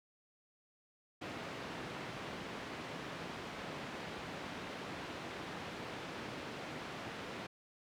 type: band-pass noise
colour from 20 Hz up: pink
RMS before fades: -45 dBFS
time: 1.21-7.47 s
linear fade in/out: 10 ms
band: 150 to 3200 Hz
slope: 12 dB/octave
effects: none